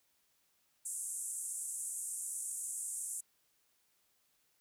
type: band-pass noise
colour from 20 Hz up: white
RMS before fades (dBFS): -41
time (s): 0.85-3.21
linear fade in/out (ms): 10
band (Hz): 7600 to 10000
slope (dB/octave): 48
effects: white hiss -75 dBFS RMS until 4.6 s